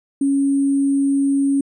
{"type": "tone with sample-and-hold", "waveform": "sine", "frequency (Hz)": 277.2, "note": "C#4", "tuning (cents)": 0, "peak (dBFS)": -14, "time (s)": [0.21, 1.61], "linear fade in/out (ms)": 5, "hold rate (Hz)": 8820, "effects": ["resampled to 32000 Hz"]}